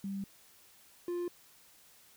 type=tone pair in turn; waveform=sine / triangle; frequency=196.6 / 350.3 Hz; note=G3 / F4; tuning=+5 / +5 cents; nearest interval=minor seventh; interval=1000 cents; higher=second; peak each=-35 / -31 dBFS; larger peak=second; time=0.04-0.24 / 1.08-1.28 s; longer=neither; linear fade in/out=2 ms; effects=white hiss -61 dBFS RMS until 2.16 s